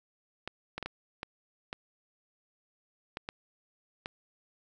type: clicks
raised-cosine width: 0.3 ms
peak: -20 dBFS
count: 9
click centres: 0.476 / 0.78 / 0.827 / 0.86 / 1.231 / 1.729 / 3.171 / 3.289 / 4.059 s
effects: none